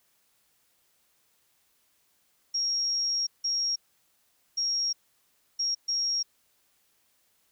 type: tone bursts at uneven times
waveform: sine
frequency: 5588 Hz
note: F8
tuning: in tune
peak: -25 dBFS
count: 5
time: 2.54-3.27 / 3.44-3.76 / 4.57-4.93 / 5.59-5.75 / 5.88-6.23 s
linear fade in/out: 10 ms
effects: white hiss -69 dBFS RMS until 7.51 s